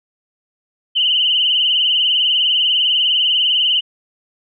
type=tone with vibrato; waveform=sine; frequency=2960 Hz; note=F#7; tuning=in tune; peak=-12 dBFS; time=0.95-3.81 s; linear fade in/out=20 ms; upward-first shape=sine; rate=20 Hz; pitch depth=78 cents each way; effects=none